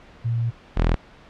sine / sawtooth tone pair in turn, 116.54 / 41.2 Hz, A#2 / E1, 0 / 0 cents, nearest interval octave + tritone, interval 1800 cents, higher first, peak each -20 / -13 dBFS, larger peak second, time 0.24-0.51 / 0.76-0.96 s, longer first, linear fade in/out 20 ms, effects pink hiss -48 dBFS RMS until 1.29 s + low-pass 3000 Hz 12 dB/octave

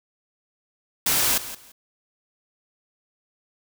white noise with echo, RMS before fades -21 dBFS, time 1.06-1.38 s, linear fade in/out 5 ms, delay 170 ms, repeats 2, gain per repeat -14 dB, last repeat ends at 1.72 s, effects none

